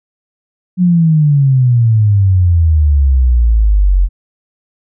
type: exponential sweep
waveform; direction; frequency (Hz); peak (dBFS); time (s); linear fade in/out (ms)
sine; down; 184.2 to 43.65; -6; 0.77-4.09; 50
effects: none